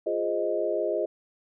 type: chord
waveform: sine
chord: F minor seventh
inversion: none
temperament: equal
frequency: 349.2 / 415.3 / 523.3 / 622.3 Hz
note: F4 / Ab4 / C5 / Eb5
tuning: 0 / 0 / 0 / 0 cents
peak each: -31 / -30 / -32 / -28 dBFS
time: 0.06-1.06 s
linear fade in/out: 10 ms
effects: none